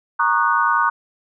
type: chord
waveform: sine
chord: D# minor seventh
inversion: second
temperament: equal with one note detuned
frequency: 932.3 / 1108.7 / 1218.9 / 1480 Hz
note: A#5 / C#6 / D#6 / F#6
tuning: 0 / 0 / -36 / 0 cents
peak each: -20 dBFS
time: 0.19-0.9 s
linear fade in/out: 10 ms
effects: none